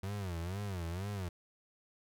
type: tone with vibrato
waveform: 35% pulse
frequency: 92.5 Hz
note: F#2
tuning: in tune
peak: -35 dBFS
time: 0.03-1.29 s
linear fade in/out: 5 ms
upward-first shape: sine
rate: 2.1 Hz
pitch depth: 190 cents each way
effects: none